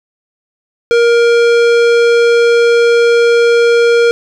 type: tone with tanh clipping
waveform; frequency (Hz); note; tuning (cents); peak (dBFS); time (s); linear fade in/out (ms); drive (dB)
sine; 470; A#4; +14; -8; 0.91-4.11; 0; 18
effects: none